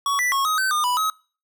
square tone with pitch steps, 1122 / 1974 / 1095 / 1261 / 1535 / 1214 / 987 / 1274 Hz, C#6 / B6 / C#6 / D#6 / G6 / D#6 / B5 / D#6, +21 / -1 / -22 / +23 / -37 / -43 / -1 / +41 cents, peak -20 dBFS, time 0.06-1.1 s, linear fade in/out 2 ms, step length 130 ms, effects noise-tail reverb RT60 0.4 s tail -25 dB re dry

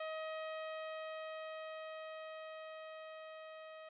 sawtooth tone with level ramp, 632 Hz, D#5, 27 cents sharp, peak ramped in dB -36 to -46 dBFS, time 0-3.89 s, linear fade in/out 5 ms, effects resampled to 8000 Hz + 13-bit

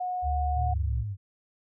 sine tone, 728 Hz, F#5, 28 cents flat, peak -28 dBFS, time 0-0.74 s, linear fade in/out 10 ms
sine tone with pitch glide, 72 to 66.02 Hz, D2 to C2, -34 to +16 cents, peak -26 dBFS, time 0.22-1.05 s, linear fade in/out 50 ms, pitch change -150 cents, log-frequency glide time 0.85-0.93 s
sine tone with vibrato, 103.83 Hz, G#2, in tune, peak -30 dBFS, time 0.54-1.17 s, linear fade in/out 50 ms, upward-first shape triangle, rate 2.8 Hz, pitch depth 170 cents each way
effects none

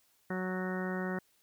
harmonic tone, 185 Hz, F#3, in tune, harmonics 1 / 2 / 3 / 4 / 5 / 6 / 7 / 8 / 9 / 10, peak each -35 / -39 / -43 / -46 / -49 / -48 / -49 / -44 / -55 / -43 dBFS, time 0.3-1.19 s, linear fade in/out 5 ms, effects white hiss -70 dBFS RMS until 1.42 s

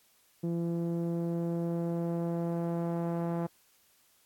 sawtooth tone with low-pass filter sweep, 169.4 Hz, E3, 48 cents sharp, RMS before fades -32 dBFS, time 0.43-3.47 s, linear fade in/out 10 ms, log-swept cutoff 370 to 850 Hz, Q 1.3, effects white hiss -66 dBFS RMS until 4.25 s + AAC 64 kbps

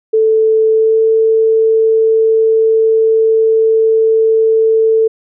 sine tone with pitch glide, 440.4 to 444.5 Hz, A4 to A4, +2 to +18 cents, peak -7 dBFS, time 0.13-5.08 s, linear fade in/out 10 ms, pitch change +16 cents, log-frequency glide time 0.72-1.01 s, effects none

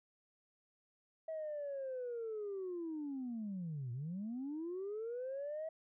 sine linear two-way sweep, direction down then up, 647 to 115.7 to 647 Hz, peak -38 dBFS, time 1.28-5.69 s, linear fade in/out 5 ms, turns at 3.92 s, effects tanh soft clip ceiling -36 dBFS

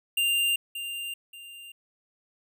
square tone with echo, 2791 Hz, F7, 2 cents flat, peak -23 dBFS, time 0.17-0.56 s, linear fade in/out 5 ms, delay 580 ms, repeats 2, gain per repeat -10 dB, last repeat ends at 1.72 s, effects none

